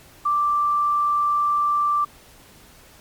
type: tone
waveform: sine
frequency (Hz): 1174.7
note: D6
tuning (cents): 0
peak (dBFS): -17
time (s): 0.25-2.05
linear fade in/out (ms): 10
effects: pink hiss -49 dBFS RMS until 3 s + MP3 96 kbps